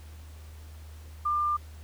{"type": "tone", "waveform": "sine", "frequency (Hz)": 1196, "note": "D6", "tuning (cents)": 31, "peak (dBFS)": -24, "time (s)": [1.25, 1.57], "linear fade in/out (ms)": 10, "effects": ["added 77 Hz sine -43 dBFS peak until 1.83 s", "pink hiss -56 dBFS RMS until 1.83 s"]}